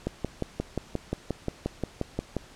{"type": "click train", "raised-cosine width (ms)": 2, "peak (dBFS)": -14, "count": 14, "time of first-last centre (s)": [0.07, 2.367], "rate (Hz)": 5.66, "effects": ["pink hiss -51 dBFS RMS until 2.55 s", "low-pass 8000 Hz 12 dB/octave"]}